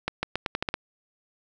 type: accelerating click train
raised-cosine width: 0.3 ms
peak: -10 dBFS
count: 8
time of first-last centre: 0.08-0.741 s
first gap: 150 ms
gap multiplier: 0.84
effects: none